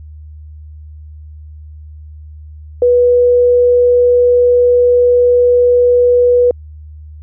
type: tone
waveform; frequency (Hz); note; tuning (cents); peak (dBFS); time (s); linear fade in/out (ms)
sine; 489.2; B4; -16; -6; 2.82-6.51; 2
effects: added 76 Hz sine -30 dBFS peak until 7.22 s